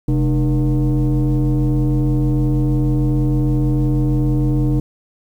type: tone with frequency modulation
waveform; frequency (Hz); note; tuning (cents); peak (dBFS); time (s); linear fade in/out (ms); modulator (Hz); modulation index
sine; 130.6; C3; -3; -11; 0.08-4.8; 5; 172; 1.1
effects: tanh soft clip ceiling -11 dBFS + 8-bit